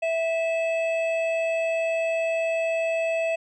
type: tone pair together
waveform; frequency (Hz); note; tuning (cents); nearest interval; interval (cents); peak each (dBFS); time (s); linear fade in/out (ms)
triangle; 656.9 / 2602; E5 / E7; -6 / -23; 2 octaves; 2383; -21 / -29; 0.02-3.36; 10
effects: resampled to 22050 Hz